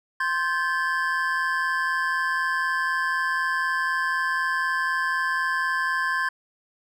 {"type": "tone cluster", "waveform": "triangle", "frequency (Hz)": [1048, 1563, 1727], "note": ["C6", "G6", "A6"], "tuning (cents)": [2, -6, -33], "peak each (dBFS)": -25, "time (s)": [0.2, 6.29], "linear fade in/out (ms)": 5, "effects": []}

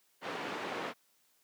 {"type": "band-pass noise", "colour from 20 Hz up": "pink", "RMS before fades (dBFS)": -39, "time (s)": [0.21, 0.94], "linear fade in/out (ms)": 50, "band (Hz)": [270, 2500], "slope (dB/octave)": 12, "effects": ["white hiss -71 dBFS RMS until 1.43 s", "high-pass 150 Hz 12 dB/octave"]}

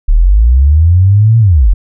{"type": "linear two-way sweep", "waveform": "sine", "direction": "up then down", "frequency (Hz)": [34.29, 116.54, 37.21], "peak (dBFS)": -3, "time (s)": [0.08, 1.74], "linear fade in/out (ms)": 10, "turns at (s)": 1.39, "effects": []}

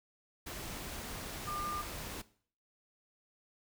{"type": "tone in noise", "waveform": "sine", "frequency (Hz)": 1200, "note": "D6", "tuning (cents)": 37, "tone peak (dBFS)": -37, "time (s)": [1.47, 1.82], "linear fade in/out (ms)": 10, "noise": "pink", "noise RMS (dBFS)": -43, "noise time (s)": [0.46, 2.22], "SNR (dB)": 3, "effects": ["noise-tail reverb RT60 0.5 s tail -18 dB re dry"]}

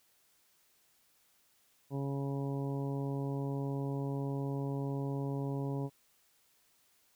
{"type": "harmonic tone", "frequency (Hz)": 138.59, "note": "C#3", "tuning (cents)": 0, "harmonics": [1, 2, 3, 4, 5, 6, 7], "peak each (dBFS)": [-35, -39, -42, -47, -51, -52, -50], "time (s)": [1.9, 5.9], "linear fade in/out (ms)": 50, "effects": ["white hiss -70 dBFS RMS until 7.15 s"]}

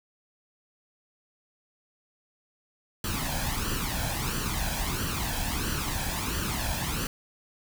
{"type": "noise with flanger", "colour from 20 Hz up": "pink", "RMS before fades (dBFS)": -30, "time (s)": [3.04, 7.07], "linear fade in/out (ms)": 2, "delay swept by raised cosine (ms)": [0.67, 1.25], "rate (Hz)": 1.5, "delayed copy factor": 0.65, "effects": []}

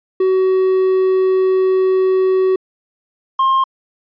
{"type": "tone pair in turn", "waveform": "triangle", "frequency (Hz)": [376.2, 1064.1], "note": ["F#4", "C6"], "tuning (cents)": [29, 29], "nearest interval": "octave + tritone", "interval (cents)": 1800, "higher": "second", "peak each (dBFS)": -9, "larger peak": "neither", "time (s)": [[0.2, 2.56], [3.39, 3.64]], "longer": "first", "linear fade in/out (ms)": 5, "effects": ["resampled to 11025 Hz"]}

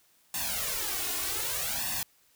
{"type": "noise with flanger", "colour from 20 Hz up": "white", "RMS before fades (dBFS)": -32, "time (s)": [0.34, 2.03], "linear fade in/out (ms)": 2, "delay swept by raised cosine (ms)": [1.1, 2.8], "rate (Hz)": 0.64, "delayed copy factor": 1, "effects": ["white hiss -65 dBFS RMS until 2.35 s"]}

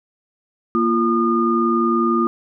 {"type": "tone cluster", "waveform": "sine", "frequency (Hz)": [233.5, 344.5, 1218], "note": ["A#3", "F4", "D#6"], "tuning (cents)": [3, -24, -37], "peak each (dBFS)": -19, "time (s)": [0.75, 2.27], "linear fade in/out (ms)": 0, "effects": []}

